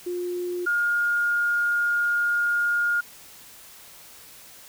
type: tone pair in turn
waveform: sine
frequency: 355.1 / 1420.4 Hz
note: F4 / F6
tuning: +29 / +29 cents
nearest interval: 2 octaves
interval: 2400 cents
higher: second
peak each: -26 / -20 dBFS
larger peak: second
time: 0.06-0.66 / 0.66-3.01 s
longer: second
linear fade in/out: 10 ms
effects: white hiss -47 dBFS RMS until 4.68 s